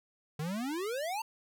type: exponential sweep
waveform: square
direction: up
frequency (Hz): 145.5 to 932.3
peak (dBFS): -34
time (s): 0.39-1.22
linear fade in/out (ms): 5
effects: none